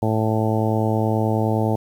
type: harmonic tone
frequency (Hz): 109.7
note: A2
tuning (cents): -5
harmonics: 1 / 2 / 3 / 4 / 5 / 6 / 7 / 8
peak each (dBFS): -21 / -24 / -26 / -27 / -28 / -29 / -29 / -30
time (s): 0.02-1.76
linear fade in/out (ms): 5
effects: 8-bit